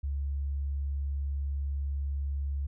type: tone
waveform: sine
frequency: 70 Hz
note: C#2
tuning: 18 cents sharp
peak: -29 dBFS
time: 0.03-2.67 s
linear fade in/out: 10 ms
effects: none